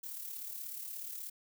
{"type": "noise with amplitude modulation", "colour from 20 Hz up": "violet", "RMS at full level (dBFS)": -41, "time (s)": [0.03, 1.3], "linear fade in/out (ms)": 10, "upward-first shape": "sine", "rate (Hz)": 36.6, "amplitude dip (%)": 50, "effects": []}